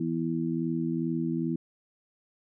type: harmonic tone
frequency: 82.41 Hz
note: E2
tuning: in tune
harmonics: 2 / 3 / 4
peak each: -31 / -31 / -31 dBFS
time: 0-1.56 s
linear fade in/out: 5 ms
effects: none